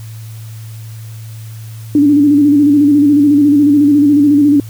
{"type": "tone with vibrato", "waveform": "sine", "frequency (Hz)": 289.8, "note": "D4", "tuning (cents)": -23, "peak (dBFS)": -5, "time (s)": [1.95, 4.6], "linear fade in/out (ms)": 2, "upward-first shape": "square", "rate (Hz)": 14, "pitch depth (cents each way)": 48, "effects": ["added 111 Hz sine -26 dBFS peak until 4.69 s", "white hiss -41 dBFS RMS until 4.69 s"]}